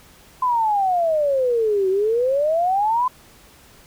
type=exponential two-way sweep; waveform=sine; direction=down then up; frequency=1031 to 372.1 to 1031 Hz; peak=-16 dBFS; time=0.42-3.08 s; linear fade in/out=5 ms; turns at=1.89 s; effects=pink hiss -49 dBFS RMS until 3.86 s